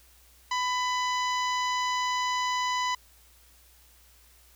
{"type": "harmonic tone", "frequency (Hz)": 998, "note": "B5", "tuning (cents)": 18, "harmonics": [1, 2, 3, 4, 5, 6, 7], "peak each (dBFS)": [-27, -33, -37, -39, -41, -43, -44], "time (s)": [0.51, 2.95], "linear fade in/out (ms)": 5, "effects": ["added 60 Hz sine -59 dBFS peak until 4.55 s", "white hiss -59 dBFS RMS until 4.55 s"]}